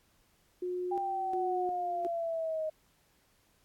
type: tone with tremolo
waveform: sine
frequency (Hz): 360.7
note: F#4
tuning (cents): -44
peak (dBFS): -32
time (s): 0.62-2.07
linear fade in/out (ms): 5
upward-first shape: square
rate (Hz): 1.4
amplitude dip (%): 70
type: linear sweep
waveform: sine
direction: down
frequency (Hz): 798 to 622.3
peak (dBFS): -31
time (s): 0.91-2.7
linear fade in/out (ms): 10
effects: pink hiss -69 dBFS RMS until 3.64 s + AAC 64 kbps